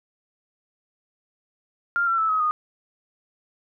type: tone with pitch steps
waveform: sine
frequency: 1396.9 / 1354 / 1312.4 / 1272.1 / 1233 Hz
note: F6 / E6 / E6 / D#6 / D#6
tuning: 0 / +46 / -8 / +38 / -16 cents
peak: -19 dBFS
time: 1.96-2.51 s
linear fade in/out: 0 ms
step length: 110 ms
effects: none